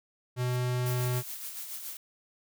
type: tone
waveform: square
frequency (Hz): 124.6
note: B2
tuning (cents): +16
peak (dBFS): -28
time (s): 0.36-1.23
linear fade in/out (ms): 50
type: noise with exponential growth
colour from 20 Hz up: blue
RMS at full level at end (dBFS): -44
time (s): 0.38-0.56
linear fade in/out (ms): 1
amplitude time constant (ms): 38
type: noise with tremolo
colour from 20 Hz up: blue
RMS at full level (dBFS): -38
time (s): 0.86-1.97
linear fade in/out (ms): 2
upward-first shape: sine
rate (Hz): 7.1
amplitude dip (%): 45
effects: none